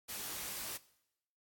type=noise with comb filter; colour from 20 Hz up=white; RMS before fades=-42 dBFS; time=0.08-0.78 s; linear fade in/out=20 ms; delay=20 ms; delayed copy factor=+0.75; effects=noise-tail reverb RT60 0.8 s tail -19 dB re dry + AAC 64 kbps